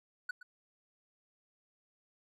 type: tone with echo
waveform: triangle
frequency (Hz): 1480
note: F#6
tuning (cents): 0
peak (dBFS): -32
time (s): 0.29-0.31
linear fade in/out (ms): 5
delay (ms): 120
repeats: 1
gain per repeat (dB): -15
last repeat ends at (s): 0.43
effects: none